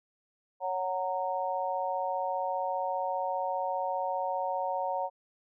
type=chord; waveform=sine; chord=F# major; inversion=second; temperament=just; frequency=555 / 740 / 925 Hz; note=C#5 / F#5 / A#5; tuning=+2 / 0 / -14 cents; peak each=-34 / -33 / -33 dBFS; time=0.6-5.1 s; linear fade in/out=50 ms; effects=none